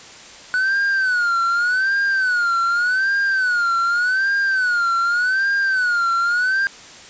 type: tone with vibrato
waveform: triangle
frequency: 1480 Hz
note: F#6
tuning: in tune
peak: -14 dBFS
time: 0.54-6.67 s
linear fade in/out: 0 ms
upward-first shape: sine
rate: 0.85 Hz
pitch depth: 140 cents each way
effects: white hiss -40 dBFS RMS until 7.09 s + resampled to 16000 Hz